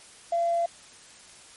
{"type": "tone with tanh clipping", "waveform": "triangle", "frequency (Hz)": 682, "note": "F5", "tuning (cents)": -41, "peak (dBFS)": -22, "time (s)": [0.32, 0.66], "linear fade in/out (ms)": 5, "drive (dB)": 4, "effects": ["white hiss -50 dBFS RMS until 1.56 s", "MP3 48 kbps"]}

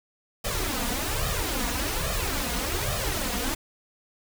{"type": "noise with flanger", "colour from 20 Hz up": "pink", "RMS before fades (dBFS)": -28, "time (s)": [0.44, 3.55], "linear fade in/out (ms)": 10, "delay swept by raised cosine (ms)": [1.6, 4.2], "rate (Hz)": 1.2, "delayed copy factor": 0.8, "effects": []}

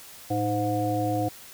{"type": "harmonic tone with a mistuned harmonic", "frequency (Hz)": 103.3, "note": "G#2", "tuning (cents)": -9, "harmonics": [1, 3, 5, 7], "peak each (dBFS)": [-29, -28, -31, -28], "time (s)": [0.3, 1.29], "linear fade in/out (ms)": 10, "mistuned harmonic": 1, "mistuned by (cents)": 110, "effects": ["white hiss -46 dBFS RMS until 1.53 s"]}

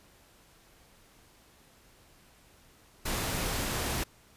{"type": "noise", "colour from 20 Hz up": "pink", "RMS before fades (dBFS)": -32, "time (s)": [3.05, 4.04], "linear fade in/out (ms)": 10, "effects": ["pink hiss -60 dBFS RMS until 4.36 s", "resampled to 32000 Hz"]}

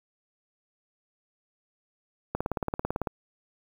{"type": "click train", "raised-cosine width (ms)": 1, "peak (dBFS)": -14, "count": 14, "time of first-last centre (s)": [2.35, 3.072], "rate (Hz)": 18, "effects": ["8-bit"]}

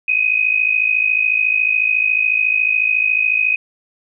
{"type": "tone pair together", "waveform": "sine", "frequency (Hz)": [2489, 2543], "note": ["D#7", "D#7"], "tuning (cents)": [0, 37], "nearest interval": "unison", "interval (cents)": 37, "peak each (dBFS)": -16, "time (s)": [0.08, 3.56], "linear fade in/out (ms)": 5, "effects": []}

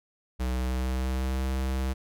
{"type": "tone with pitch glide", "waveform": "square", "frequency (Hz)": [63.1, 65.48], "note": ["B1", "C2"], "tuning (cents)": [38, 2], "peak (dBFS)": -27, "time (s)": [0.39, 1.94], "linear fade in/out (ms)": 20, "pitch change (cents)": 64, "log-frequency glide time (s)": [0.52, 1.42], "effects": []}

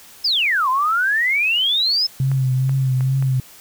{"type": "exponential two-way sweep", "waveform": "sine", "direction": "down then up", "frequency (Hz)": [5300, 1000, 5300], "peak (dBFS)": -15, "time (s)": [0.24, 2.07], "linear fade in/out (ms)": 10, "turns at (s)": 0.69}
{"type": "tone with vibrato", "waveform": "sine", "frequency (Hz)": 131.7, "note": "C3", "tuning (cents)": 12, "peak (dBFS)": -15, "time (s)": [2.2, 3.4], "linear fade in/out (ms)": 2, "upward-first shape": "triangle", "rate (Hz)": 2.3, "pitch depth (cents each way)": 50}
{"type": "clicks", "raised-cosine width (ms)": 0.5, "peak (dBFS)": -20, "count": 4, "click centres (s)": [2.316, 2.694, 3.008, 3.225]}
{"effects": ["white hiss -44 dBFS RMS until 3.6 s"]}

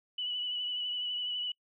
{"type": "tone with vibrato", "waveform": "sine", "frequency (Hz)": 2960, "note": "F#7", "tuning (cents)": 0, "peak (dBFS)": -32, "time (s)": [0.18, 1.52], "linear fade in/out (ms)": 5, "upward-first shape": "triangle", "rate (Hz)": 12, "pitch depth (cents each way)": 32, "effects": ["noise-tail reverb RT60 0.1 s tail -26 dB re dry"]}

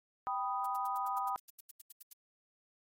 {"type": "chord", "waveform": "sine", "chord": "G augmented", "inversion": "none", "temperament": "equal", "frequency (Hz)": [784, 987.8, 1244.5], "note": ["G5", "B5", "D#6"], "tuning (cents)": [0, 0, 0], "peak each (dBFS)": -37, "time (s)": [0.27, 1.36], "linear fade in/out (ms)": 0}
{"type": "noise bursts", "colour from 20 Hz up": "violet", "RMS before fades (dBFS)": -47, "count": 15, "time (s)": [0.64, 2.132], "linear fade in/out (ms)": 5, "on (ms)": 22, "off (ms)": 83}
{"effects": ["MP3 64 kbps"]}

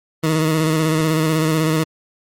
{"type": "tone with vibrato", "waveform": "20% pulse", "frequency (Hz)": 157.9, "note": "D#3", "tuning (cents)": 26, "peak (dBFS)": -10, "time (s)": [0.23, 1.84], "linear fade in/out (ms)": 10, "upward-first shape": "square", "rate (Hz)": 16, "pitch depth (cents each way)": 30, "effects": ["MP3 64 kbps"]}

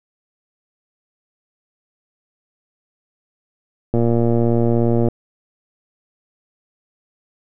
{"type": "click train", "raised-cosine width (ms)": 2, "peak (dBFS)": -5, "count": 135, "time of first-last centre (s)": [3.94, 5.085], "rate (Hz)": 117, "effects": []}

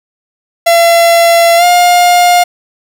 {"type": "tone with pitch glide", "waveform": "45% pulse", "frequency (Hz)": [678, 708.4], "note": ["E5", "F5"], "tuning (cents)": [49, 24], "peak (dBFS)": -4, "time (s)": [0.66, 2.44], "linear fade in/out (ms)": 10, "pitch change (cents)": 75, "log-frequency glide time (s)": [1.57, 1.64], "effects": ["7-bit"]}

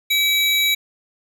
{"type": "tone pair together", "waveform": "square", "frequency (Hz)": [2295, 3872], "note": ["D7", "B7"], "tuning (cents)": [-40, -35], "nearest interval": "major sixth", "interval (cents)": 905, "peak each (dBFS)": -19, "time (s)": [0.1, 0.75], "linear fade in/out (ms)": 10, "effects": []}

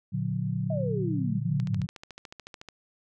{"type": "chord", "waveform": "sine", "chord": "Bb augmented", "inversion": "none", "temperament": "just", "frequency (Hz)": [116.54, 145.68, 182.1], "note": ["Bb2", "D3", "F#3"], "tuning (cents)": [0, -14, -27], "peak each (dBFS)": -31, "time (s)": [0.12, 1.87], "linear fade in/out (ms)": 20}
{"type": "exponential sweep", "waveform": "sine", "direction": "down", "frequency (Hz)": [659.3, 89.4], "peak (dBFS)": -30, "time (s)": [0.7, 1.82], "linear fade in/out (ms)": 5}
{"type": "click train", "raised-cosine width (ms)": 0.2, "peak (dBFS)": -25, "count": 16, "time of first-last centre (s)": [1.6, 2.687], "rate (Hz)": 13.8}
{"effects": []}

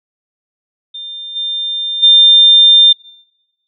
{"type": "tone with level steps", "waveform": "sine", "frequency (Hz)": 3600, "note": "A7", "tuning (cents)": 39, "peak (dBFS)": [-24, -16, -3], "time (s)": [0.94, 2.93], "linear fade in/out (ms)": 10, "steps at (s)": [1.35, 2.02], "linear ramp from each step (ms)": 20, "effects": ["noise-tail reverb RT60 1.0 s tail -25 dB re dry"]}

